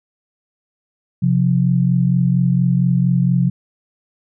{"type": "tone pair together", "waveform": "sine", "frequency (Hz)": [132.38, 176.7], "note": ["C3", "F3"], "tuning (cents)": [21, 21], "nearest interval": "perfect fourth", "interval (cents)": 500, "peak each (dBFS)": -15, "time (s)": [1.22, 3.5], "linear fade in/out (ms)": 10, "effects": []}